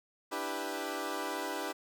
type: chord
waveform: 15% pulse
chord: E minor seventh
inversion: third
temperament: equal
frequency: 293.7 / 329.6 / 392 / 493.9 Hz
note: D4 / E4 / G4 / B4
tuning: 0 / 0 / 0 / 0 cents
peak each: -34 / -35 / -33 / -35 dBFS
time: 0.31-1.73 s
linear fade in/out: 20 ms
effects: none